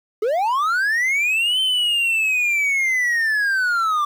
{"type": "linear two-way sweep", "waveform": "triangle", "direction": "up then down", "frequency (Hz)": [402.5, 3100, 1163], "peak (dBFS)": -15, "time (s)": [0.22, 4.05], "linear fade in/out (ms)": 5, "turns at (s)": 1.6, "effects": ["8-bit"]}